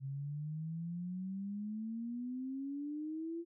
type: exponential sweep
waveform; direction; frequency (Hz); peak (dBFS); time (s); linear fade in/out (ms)
sine; up; 133.7 to 342.3; -38; 0-3.45; 50
effects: none